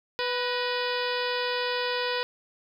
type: harmonic tone with a mistuned harmonic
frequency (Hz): 493.9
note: B4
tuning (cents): 0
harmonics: 1 / 2 / 3 / 4 / 5 / 6 / 7 / 8 / 9 / 10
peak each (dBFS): -30 / -33 / -35 / -36 / -37 / -38 / -38 / -39 / -40 / -40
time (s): 0.19-2.23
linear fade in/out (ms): 0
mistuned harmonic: 4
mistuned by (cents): -69
effects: 10-bit